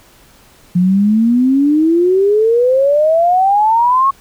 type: exponential sweep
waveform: sine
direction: up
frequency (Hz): 174.61 to 1109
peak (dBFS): -8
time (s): 0.75-4.11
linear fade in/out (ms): 10
effects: pink hiss -46 dBFS RMS until 4.2 s